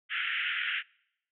pink band-pass noise, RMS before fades -32 dBFS, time 0.09-0.83 s, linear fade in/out 50 ms, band 1400 to 3200 Hz, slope 96 dB/octave, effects noise-tail reverb RT60 0.8 s tail -26 dB re dry

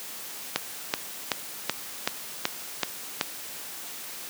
click train, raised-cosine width 0.2 ms, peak -5 dBFS, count 8, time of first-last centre 0.56-3.212 s, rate 2.64 Hz, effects white hiss -39 dBFS RMS until 4.29 s + high-pass 150 Hz 12 dB/octave

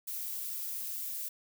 violet noise, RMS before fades -38 dBFS, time 0.07-1.29 s, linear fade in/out 10 ms, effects none

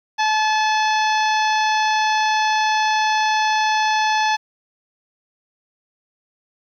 harmonic tone, 863 Hz, A5, 34 cents flat, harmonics 1 / 2 / 3 / 4 / 5 / 6 / 7, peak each -17 / -23 / -27 / -29 / -31 / -33 / -34 dBFS, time 0.18-4.37 s, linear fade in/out 20 ms, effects 9-bit

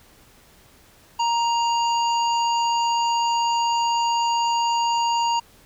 harmonic tone with a mistuned harmonic, 936 Hz, A#5, 7 cents sharp, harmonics 1 / 3 / 5 / 7, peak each -19 / -29 / -33 / -36 dBFS, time 1.19-5.4 s, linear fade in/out 10 ms, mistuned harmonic 7, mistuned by +51 cents, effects pink hiss -53 dBFS RMS until 5.65 s

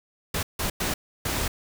pink noise bursts at uneven times, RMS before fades -27 dBFS, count 4, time 0.34-0.43 / 0.59-0.7 / 0.8-0.94 / 1.25-1.48 s, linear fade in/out 5 ms, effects none

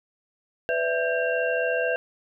sine tone cluster, 500 / 584 / 658 / 1587 / 2746 Hz, B4 / D5 / E5 / G6 / F7, +21 / -10 / -3 / +21 / -30 cents, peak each -26 / -34 / -27 / -28 / -33 dBFS, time 0.69-1.96 s, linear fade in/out 0 ms, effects none

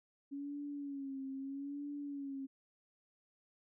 sine tone with vibrato, 278.2 Hz, C#4, 6 cents sharp, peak -40 dBFS, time 0.31-2.47 s, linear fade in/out 20 ms, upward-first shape sine, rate 0.78 Hz, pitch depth 64 cents each way, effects none

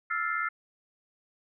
sine chord, F major seventh, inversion third, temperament equal, 1318.5 / 1396.9 / 1760 / 2093 Hz, E6 / F6 / A6 / C7, 0 / 0 / 0 / 0 cents, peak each -32 / -32 / -36 / -34 dBFS, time 0.1-0.49 s, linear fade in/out 10 ms, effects none

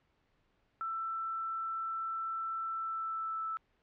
sine tone with pitch glide, 1332 to 1316.7 Hz, E6 to E6, +18 to -2 cents, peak -34 dBFS, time 0.81-3.57 s, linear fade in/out 0 ms, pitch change -20 cents, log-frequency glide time 2.7-3.45 s, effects pink hiss -74 dBFS RMS until 3.82 s + low-pass 3000 Hz 12 dB/octave

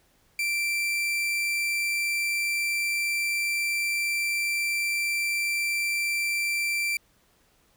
40% pulse tone, 2349 Hz, D7, in tune, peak -24 dBFS, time 0.39-6.97 s, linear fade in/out 2 ms, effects pink hiss -64 dBFS RMS until 7.76 s

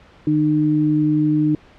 sine tone pair together, 151.85 / 304.2 Hz, D#3 / D#4, -42 / -39 cents, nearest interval octave, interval 1203 cents, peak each -20 / -15 dBFS, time 0.27-1.55 s, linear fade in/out 2 ms, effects pink hiss -48 dBFS RMS until 1.78 s + low-pass 3000 Hz 12 dB/octave

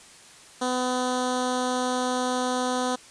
10% pulse tone with notch filter, 251.8 Hz, B3, 34 cents sharp, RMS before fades -26 dBFS, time 0.61-2.96 s, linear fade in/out 10 ms, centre 2100 Hz, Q 1.2, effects white hiss -49 dBFS RMS until 3.1 s + resampled to 22050 Hz

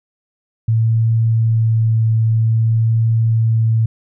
sine tone with vibrato, 112.6 Hz, A2, 40 cents sharp, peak -11 dBFS, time 0.68-3.86 s, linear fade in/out 5 ms, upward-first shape triangle, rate 0.52 Hz, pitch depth 13 cents each way, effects none

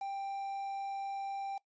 triangle tone with quantisation, 788 Hz, G5, 9 cents sharp, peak -34 dBFS, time 0.01-1.58 s, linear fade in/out 5 ms, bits 9, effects noise-tail reverb RT60 0.1 s tail -21 dB re dry + resampled to 16000 Hz

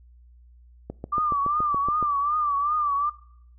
click train, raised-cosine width 2 ms, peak -19 dBFS, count 9, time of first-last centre 0.9-2.027 s, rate 7.1 Hz
sine tone with vibrato, 1174.7 Hz, D6, in tune, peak -21 dBFS, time 1.12-3.1 s, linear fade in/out 10 ms, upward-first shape triangle, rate 2.6 Hz, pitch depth 97 cents each way
effects noise-tail reverb RT60 0.7 s tail -22 dB re dry + added 60 Hz sine -49 dBFS peak until 3.58 s

